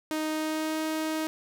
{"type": "tone with pitch glide", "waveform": "sawtooth", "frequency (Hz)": [311.1, 314.5], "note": ["D#4", "D#4"], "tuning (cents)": [0, 19], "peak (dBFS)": -24, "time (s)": [0.11, 1.27], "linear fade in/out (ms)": 0, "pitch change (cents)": 19, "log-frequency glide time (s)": [0.32, 0.82], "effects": []}